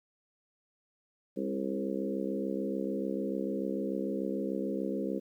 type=harmonic tone with a mistuned harmonic; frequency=66.8 Hz; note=C2; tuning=36 cents sharp; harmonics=3 / 4 / 5 / 6 / 7 / 8; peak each=-36 / -37 / -38 / -39 / -39 / -40 dBFS; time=1.36-5.2 s; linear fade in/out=20 ms; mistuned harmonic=5; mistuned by=-18 cents; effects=11-bit